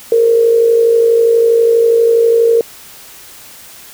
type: tone with amplitude modulation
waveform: sine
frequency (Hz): 461.7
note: A#4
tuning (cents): -17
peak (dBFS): -4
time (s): 0.12-2.61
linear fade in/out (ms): 2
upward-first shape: sine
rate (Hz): 52.3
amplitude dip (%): 50
effects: white hiss -36 dBFS RMS until 3.93 s